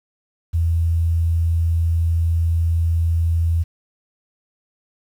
sine tone, 83.2 Hz, E2, 17 cents sharp, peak -15 dBFS, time 0.53-3.64 s, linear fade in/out 20 ms, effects 8-bit

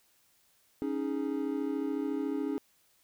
triangle chord, C# suspended second, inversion none, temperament equal, 277.2 / 311.1 / 415.3 Hz, C#4 / D#4 / G#4, 0 / 0 / 0 cents, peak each -31 / -33 / -35 dBFS, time 0.82-2.58 s, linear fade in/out 0 ms, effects white hiss -68 dBFS RMS until 3.03 s

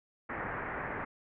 white low-pass noise, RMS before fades -38 dBFS, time 0.29-1.05 s, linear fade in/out 10 ms, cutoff 2000 Hz, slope 48 dB/octave, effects none

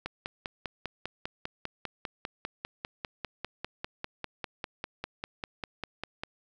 click train, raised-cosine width 0.3 ms, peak -18 dBFS, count 32, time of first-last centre 0.06-6.235 s, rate 5.02 Hz, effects none

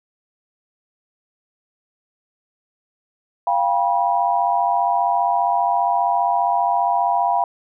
sine tone cluster, 697 / 792 / 971 Hz, F5 / G5 / B5, -4 / +18 / -30 cents, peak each -20 dBFS, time 3.47-7.44 s, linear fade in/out 2 ms, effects none

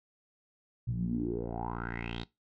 10% pulse tone with low-pass filter sweep, 58 Hz, A#1, 8 cents flat, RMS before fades -35 dBFS, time 0.87-2.24 s, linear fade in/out 10 ms, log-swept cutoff 120 to 4000 Hz, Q 6.7, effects noise-tail reverb RT60 0.2 s tail -20 dB re dry

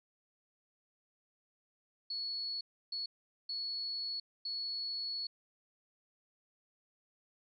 sine tone bursts at uneven times, 4388 Hz, C#8, 18 cents flat, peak -36 dBFS, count 4, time 2.1-2.61 / 2.92-3.06 / 3.49-4.2 / 4.45-5.27 s, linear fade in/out 5 ms, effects none

